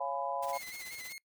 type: chord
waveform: sine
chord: C# dominant seventh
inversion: none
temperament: just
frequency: 554.4 / 693 / 831.5 / 997.9 Hz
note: C#5 / E#5 / G#5 / B5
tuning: 0 / -14 / +2 / +18 cents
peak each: -38 dBFS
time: 0-0.58 s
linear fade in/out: 10 ms
type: noise with tremolo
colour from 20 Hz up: white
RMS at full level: -46 dBFS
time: 0.42-1.13 s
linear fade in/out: 10 ms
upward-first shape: sine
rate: 16 Hz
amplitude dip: 70%
type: tone with vibrato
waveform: sawtooth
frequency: 2092 Hz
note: C7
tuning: 1 cent flat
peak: -40 dBFS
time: 0.53-1.18 s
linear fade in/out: 0 ms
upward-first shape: square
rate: 5.3 Hz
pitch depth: 50 cents each way
effects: noise-tail reverb RT60 0.1 s tail -23 dB re dry